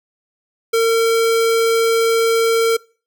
square tone, 455.8 Hz, A#4, 39 cents flat, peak -13 dBFS, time 0.73-2.77 s, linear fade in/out 10 ms, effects noise-tail reverb RT60 0.4 s tail -24 dB re dry

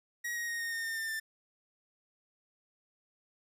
45% pulse tone with pitch steps, 1900 / 1882.5 / 1865.2 / 1848 / 1831 / 1814.2 / 1797.5 / 1781 Hz, A#6 / A#6 / A#6 / A#6 / A#6 / A#6 / A6 / A6, +33 / +16 / +1 / -16 / -32 / -47 / +36 / +21 cents, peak -34 dBFS, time 0.24-1.2 s, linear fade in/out 10 ms, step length 120 ms, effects none

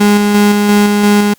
35% pulse tone with tremolo, 206.1 Hz, G#3, 13 cents flat, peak -4 dBFS, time 0-1.34 s, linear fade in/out 10 ms, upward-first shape square, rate 2.9 Hz, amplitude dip 30%, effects white hiss -48 dBFS RMS until 1.38 s + Opus 48 kbps

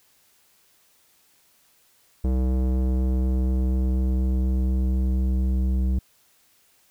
square tone with low-pass filter sweep, 64 Hz, C2, 38 cents flat, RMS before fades -22 dBFS, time 2.24-5.99 s, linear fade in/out 5 ms, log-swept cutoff 460 to 220 Hz, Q 0.88, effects white hiss -61 dBFS RMS until 6.9 s

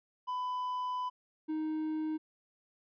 triangle tone pair in turn, 1000 / 311.9 Hz, B5 / D#4, +21 / +4 cents, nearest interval octave + minor sixth, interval 2017 cents, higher first, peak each -31 / -30 dBFS, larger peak second, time 0.27-1.1 / 1.48-2.18 s, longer first, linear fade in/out 20 ms, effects resampled to 11025 Hz

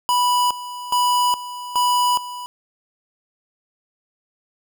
square tone with tremolo, 984 Hz, B5, 7 cents flat, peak -16 dBFS, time 0.09-2.46 s, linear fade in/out 0 ms, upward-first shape square, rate 1.2 Hz, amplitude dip 80%, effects none

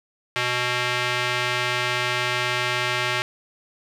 square tone with band-pass filter, 123.47 Hz, B2, in tune, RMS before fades -24 dBFS, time 0.36-3.22 s, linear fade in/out 0 ms, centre 2400 Hz, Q 1.2, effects none

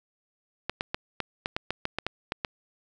clicks, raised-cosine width 0.3 ms, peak -12 dBFS, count 12, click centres 0.696 / 0.809 / 0.945 / 1.203 / 1.459 / 1.565 / 1.706 / 1.854 / 1.986 / 2.066 / 2.321 / 2.448 s, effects none

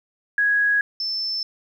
sine tone pair in turn, 1661.2 / 5294 Hz, G#6 / E8, 0 / +7 cents, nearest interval octave + minor sixth, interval 2007 cents, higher second, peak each -16 / -23 dBFS, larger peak first, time 0.38-0.81 / 1-1.43 s, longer neither, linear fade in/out 2 ms, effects 9-bit

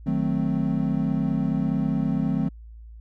triangle chord, D# diminished seventh, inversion none, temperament equal, 155.56 / 185 / 220 / 261.6 Hz, D#3 / F#3 / A3 / C4, 0 / 0 / 0 / 0 cents, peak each -25 dBFS, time 0.06-2.49 s, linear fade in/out 10 ms, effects added 56 Hz sine -40 dBFS peak until 3 s

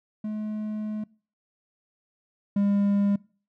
triangle tone pair in turn, 213.5 / 201.5 Hz, G#3 / G3, +48 / +48 cents, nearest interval minor second, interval 100 cents, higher first, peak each -26 / -18 dBFS, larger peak second, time 0.24-1.04 / 2.56-3.16 s, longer first, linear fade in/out 5 ms, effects noise-tail reverb RT60 0.4 s tail -23 dB re dry

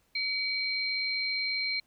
sine tone pair together, 2266 / 4161 Hz, C#7 / C8, +37 / -10 cents, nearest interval major seventh, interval 1053 cents, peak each -31 / -31 dBFS, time 0.15-1.8 s, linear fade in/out 5 ms, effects pink hiss -70 dBFS RMS until 1.86 s

